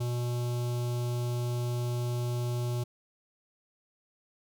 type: tone with notch filter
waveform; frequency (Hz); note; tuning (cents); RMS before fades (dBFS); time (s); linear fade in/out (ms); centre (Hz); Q
square; 121.4; B2; -29; -31; 0-2.84; 10; 1800; 0.86
effects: none